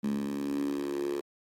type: tone with high-pass filter sweep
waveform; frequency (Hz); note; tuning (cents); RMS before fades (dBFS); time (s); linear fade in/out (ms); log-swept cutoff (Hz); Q
10% pulse; 70.5; C#2; +30; -32; 0.03-1.21; 10; 210 to 380; 7.2
effects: AAC 48 kbps